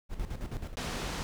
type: noise with tremolo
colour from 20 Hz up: brown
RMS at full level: -34 dBFS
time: 0.09-0.76 s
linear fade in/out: 50 ms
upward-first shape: square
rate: 9.4 Hz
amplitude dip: 65%
type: low-pass noise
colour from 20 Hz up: pink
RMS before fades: -36 dBFS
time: 0.77-1.23 s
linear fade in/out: 0 ms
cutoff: 6600 Hz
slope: 12 dB/octave
effects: none